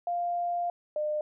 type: tone pair in turn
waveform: sine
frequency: 698.5 / 604.1 Hz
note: F5 / D5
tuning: 0 / +49 cents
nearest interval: minor third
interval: 251 cents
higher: first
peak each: -27 dBFS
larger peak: neither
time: 0.07-0.7 / 0.96-1.21 s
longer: first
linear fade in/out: 2 ms
effects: none